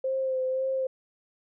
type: tone with vibrato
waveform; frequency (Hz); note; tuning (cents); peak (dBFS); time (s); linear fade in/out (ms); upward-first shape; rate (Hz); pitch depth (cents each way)
sine; 523.3; C5; 0; -25; 0.04-0.87; 5; sine; 1.9; 24
effects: none